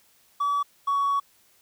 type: tone pair in turn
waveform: triangle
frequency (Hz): 1144 / 1121.8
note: D6 / C#6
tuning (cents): -46 / +20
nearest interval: unison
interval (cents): 34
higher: first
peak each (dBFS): -19 / -18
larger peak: second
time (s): 0.4-0.63 / 0.87-1.2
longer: second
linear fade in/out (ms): 10
effects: tanh soft clip ceiling -17 dBFS + white hiss -61 dBFS RMS until 1.61 s